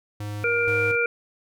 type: tone with tremolo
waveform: square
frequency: 104 Hz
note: G#2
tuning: 3 cents sharp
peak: -30 dBFS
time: 0.2-0.96 s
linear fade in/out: 5 ms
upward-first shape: square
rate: 2.1 Hz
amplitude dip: 70%
type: harmonic tone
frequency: 472.2 Hz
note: A#4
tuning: 22 cents sharp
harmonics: 1 / 3 / 5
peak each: -24 / -24 / -24 dBFS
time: 0.44-1.06 s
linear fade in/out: 2 ms
effects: none